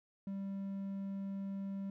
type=tone; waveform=triangle; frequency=196 Hz; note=G3; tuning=in tune; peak=-36 dBFS; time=0.27-1.9 s; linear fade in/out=2 ms; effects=none